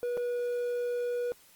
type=tone with dropouts; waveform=triangle; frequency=485.2 Hz; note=B4; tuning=31 cents flat; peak=-27 dBFS; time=0.03-1.32 s; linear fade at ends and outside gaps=0 ms; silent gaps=0.17-0.175 s; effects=white hiss -59 dBFS RMS until 1.55 s + Opus 32 kbps